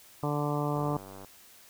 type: harmonic tone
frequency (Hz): 146.83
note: D3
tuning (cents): 0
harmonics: 1 / 2 / 3 / 4 / 5 / 6 / 7 / 8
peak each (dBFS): -31 / -34 / -36 / -37 / -38 / -39 / -39 / -40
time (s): 0.23-0.97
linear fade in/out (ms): 2
type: click train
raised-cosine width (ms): 1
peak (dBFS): -32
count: 48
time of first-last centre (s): 0.76-1.247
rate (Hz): 96.6
effects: white hiss -55 dBFS RMS until 1.69 s